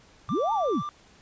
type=linear two-way sweep; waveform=sine; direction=up then down; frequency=64.4 to 932 to 85.6 Hz; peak=-23 dBFS; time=0.28-0.83 s; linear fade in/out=50 ms; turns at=0.53 s
type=tone with vibrato; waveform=triangle; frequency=1174.7 Hz; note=D6; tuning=in tune; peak=-29 dBFS; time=0.29-0.89 s; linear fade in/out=0 ms; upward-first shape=sine; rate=5.7 Hz; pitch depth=21 cents each way
effects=pink hiss -56 dBFS RMS until 1.21 s + resampled to 16000 Hz